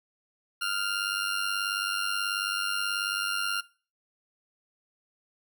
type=tone with amplitude modulation; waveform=20% pulse; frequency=1399 Hz; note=F6; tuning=3 cents sharp; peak=-20 dBFS; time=0.61-3.61 s; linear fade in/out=10 ms; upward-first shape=sine; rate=98.5 Hz; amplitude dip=65%; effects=noise-tail reverb RT60 0.4 s tail -21 dB re dry